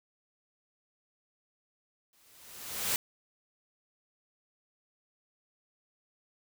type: noise with exponential growth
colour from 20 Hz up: white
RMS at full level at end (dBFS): -28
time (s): 2.13-2.96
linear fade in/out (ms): 1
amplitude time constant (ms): 180
effects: none